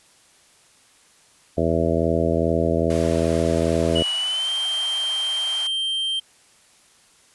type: harmonic tone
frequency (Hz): 82.41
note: E2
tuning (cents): 0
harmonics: 1 / 2 / 3 / 4 / 5 / 6 / 7 / 8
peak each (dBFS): -26 / -26 / -26 / -26 / -26 / -26 / -26 / -26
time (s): 1.57-4.03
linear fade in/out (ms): 10
type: high-pass noise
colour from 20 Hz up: pink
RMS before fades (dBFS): -37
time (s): 2.9-5.67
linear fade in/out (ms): 2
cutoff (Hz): 630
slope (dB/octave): 48
type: tone with pitch glide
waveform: triangle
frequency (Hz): 2939 to 3150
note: F#7 to G7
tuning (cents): -12 to +8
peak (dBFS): -20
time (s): 3.95-6.2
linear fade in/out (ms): 10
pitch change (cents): +120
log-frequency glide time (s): 4.16-4.51
effects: white hiss -55 dBFS RMS until 7.34 s + resampled to 24000 Hz